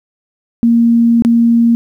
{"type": "tone with dropouts", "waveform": "sine", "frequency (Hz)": 233.1, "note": "A#3", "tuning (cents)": 0, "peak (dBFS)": -6, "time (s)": [0.63, 1.75], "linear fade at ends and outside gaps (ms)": 0, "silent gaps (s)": [1.222, 1.249], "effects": ["8-bit"]}